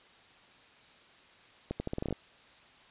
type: accelerating click train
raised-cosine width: 2 ms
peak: -20 dBFS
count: 10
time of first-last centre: 1.71-2.126 s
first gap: 90 ms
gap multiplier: 0.82
effects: white hiss -58 dBFS RMS until 2.9 s + resampled to 8000 Hz